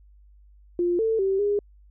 sine tone with pitch steps, 350.2 / 446.2 / 386.6 / 409.2 Hz, F4 / A4 / G4 / G#4, +5 / +24 / -24 / -26 cents, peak -20 dBFS, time 0.79-1.59 s, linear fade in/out 2 ms, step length 200 ms, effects added 50 Hz sine -50 dBFS peak until 1.9 s

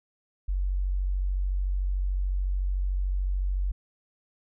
sine tone, 46.83 Hz, F#1, 22 cents sharp, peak -24 dBFS, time 0.48-3.72 s, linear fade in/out 10 ms, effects none

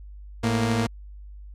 sawtooth tone pair together, 110.42 / 233.1 Hz, A2 / A#3, +7 / 0 cents, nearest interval octave + minor second, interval 1293 cents, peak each -20 dBFS, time 0.43-0.87 s, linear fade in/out 10 ms, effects added 50 Hz sine -39 dBFS peak until 1.54 s + low-pass 9000 Hz 12 dB/octave

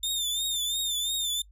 sawtooth tone with vibrato, 3600 Hz, A7, 39 cents sharp, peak -24 dBFS, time 0.03-1.42 s, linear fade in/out 5 ms, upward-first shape triangle, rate 2.9 Hz, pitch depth 83 cents each way, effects noise-tail reverb RT60 0.1 s tail -24 dB re dry + added 50 Hz sine -51 dBFS peak until 1.51 s

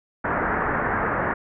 white low-pass noise, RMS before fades -24 dBFS, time 0.24-1.34 s, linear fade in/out 10 ms, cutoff 1800 Hz, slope 48 dB/octave, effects none

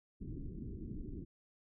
pink low-pass noise, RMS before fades -44 dBFS, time 0.2-1.25 s, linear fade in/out 20 ms, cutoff 360 Hz, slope 48 dB/octave, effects none

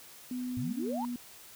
sine tone with pitch glide, 250 to 243.3 Hz, B3 to B3, +21 to -26 cents, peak -33 dBFS, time 0.31-1.16 s, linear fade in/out 2 ms, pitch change -47 cents, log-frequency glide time 0.56-0.75 s
sine exponential sweep, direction up, 105.4 to 987.8 Hz, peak -34 dBFS, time 0.57-1.05 s, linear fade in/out 0 ms
effects white hiss -52 dBFS RMS until 1.55 s

